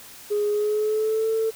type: tone with pitch glide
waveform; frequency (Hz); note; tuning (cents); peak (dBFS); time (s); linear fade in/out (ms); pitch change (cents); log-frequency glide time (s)
sine; 415.3 to 445.1; G#4 to A4; 0 to +20; -19; 0.3-1.51; 20; +120; 0.5-1.3
effects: tanh soft clip ceiling -16 dBFS + white hiss -44 dBFS RMS until 1.55 s